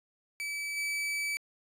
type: tone with level steps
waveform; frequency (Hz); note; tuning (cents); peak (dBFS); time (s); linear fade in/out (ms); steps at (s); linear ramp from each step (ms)
40% pulse; 2300; D7; -37; -33 / -30; 0.4-1.37; 0; 0.76; 20
effects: resampled to 32000 Hz